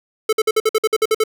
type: tone bursts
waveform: square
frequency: 437.2 Hz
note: A4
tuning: 11 cents flat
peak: -13 dBFS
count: 11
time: 0.29-1.238 s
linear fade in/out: 5 ms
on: 38 ms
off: 53 ms
effects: none